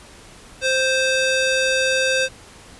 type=tone with band-pass filter; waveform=square; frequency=523.3 Hz; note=C5; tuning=in tune; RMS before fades=-19 dBFS; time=0.61-2.29 s; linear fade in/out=50 ms; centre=3300 Hz; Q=0.58; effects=pink hiss -44 dBFS RMS until 2.79 s + resampled to 24000 Hz